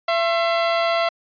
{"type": "tone pair together", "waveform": "sawtooth", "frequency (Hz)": [673, 1068.3], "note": ["E5", "C6"], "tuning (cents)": [36, 36], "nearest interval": "minor sixth", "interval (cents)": 800, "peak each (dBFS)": [-14, -24], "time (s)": [0.08, 1.09], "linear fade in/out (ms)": 5, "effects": ["resampled to 11025 Hz"]}